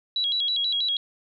sine tone with vibrato, 3600 Hz, A7, 39 cents sharp, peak -22 dBFS, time 0.16-0.97 s, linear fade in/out 2 ms, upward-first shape square, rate 6.2 Hz, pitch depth 150 cents each way, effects none

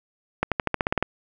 accelerating click train, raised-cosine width 0.5 ms, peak -6 dBFS, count 10, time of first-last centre 0.43-1.026 s, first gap 87 ms, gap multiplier 0.93, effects none

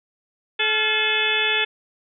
harmonic tone with a mistuned harmonic, 431.3 Hz, A4, 35 cents flat, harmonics 1 / 2 / 3 / 4 / 5 / 6 / 7 / 8, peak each -29 / -31 / -31 / -25 / -28 / -23 / -29 / -24 dBFS, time 0.59-1.65 s, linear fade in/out 10 ms, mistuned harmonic 3, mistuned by +120 cents, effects none

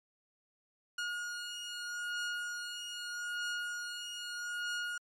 sawtooth beating tone pair, 1435 / 1435.8 Hz, F6 / F6, +47 / +48 cents, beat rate 0.8 Hz, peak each -35 / -38 dBFS, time 0.98-4.98 s, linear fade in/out 5 ms, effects low-pass 8000 Hz 12 dB/octave + MP3 96 kbps

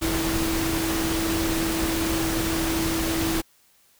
sine tone in noise, 326.9 Hz, E4, 14 cents flat, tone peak -25 dBFS, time 0.01-3.42 s, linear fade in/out 20 ms, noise pink, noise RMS -27 dBFS, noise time 0.01-3.42 s, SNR -1 dB, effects white hiss -60 dBFS RMS until 3.99 s

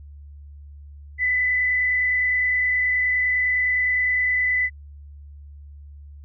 sine tone with frequency modulation, 2000 Hz, B6, 21 cents sharp, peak -18 dBFS, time 1.18-4.7 s, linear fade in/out 50 ms, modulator 29.7 Hz, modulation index 0.7, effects added 72 Hz sine -39 dBFS peak until 6.24 s

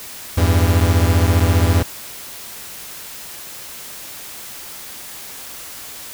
45% pulse beating tone pair, 83.5 / 98.5 Hz, E2 / G2, +23 / +9 cents, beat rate 15 Hz, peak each -14 / -16 dBFS, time 0.37-1.83 s, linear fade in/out 10 ms, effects white hiss -34 dBFS RMS until 6.13 s

